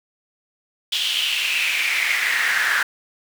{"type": "noise with high-pass filter sweep", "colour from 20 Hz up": "brown", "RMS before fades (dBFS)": -21, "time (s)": [0.92, 2.83], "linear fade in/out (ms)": 5, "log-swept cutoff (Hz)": [3300, 1600], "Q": 5.7, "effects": []}